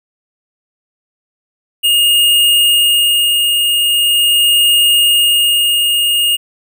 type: tone with tremolo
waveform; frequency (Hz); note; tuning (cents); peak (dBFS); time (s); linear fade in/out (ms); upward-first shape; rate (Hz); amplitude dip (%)
square; 2846; F7; +32; -8; 1.83-6.37; 20; sine; 0.42; 30
effects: none